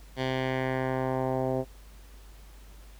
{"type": "tone with low-pass filter sweep", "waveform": "10% pulse", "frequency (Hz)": 130.5, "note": "C3", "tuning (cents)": -4, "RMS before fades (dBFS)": -29, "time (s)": [0.16, 1.65], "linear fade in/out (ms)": 50, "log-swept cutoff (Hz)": [3800, 570], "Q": 1.5, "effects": ["added 50 Hz sine -47 dBFS peak until 2.99 s", "pink hiss -57 dBFS RMS until 2.99 s"]}